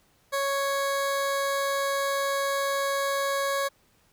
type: tone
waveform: 20% pulse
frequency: 554 Hz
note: C#5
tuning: 1 cent flat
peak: -20 dBFS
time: 0.32-3.69 s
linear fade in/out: 20 ms
effects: pink hiss -64 dBFS RMS until 4.12 s